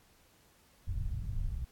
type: low-pass noise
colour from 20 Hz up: pink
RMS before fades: -35 dBFS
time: 0.87-1.65 s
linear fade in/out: 5 ms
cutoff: 120 Hz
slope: 24 dB/octave
effects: pink hiss -65 dBFS RMS until 1.71 s + AAC 64 kbps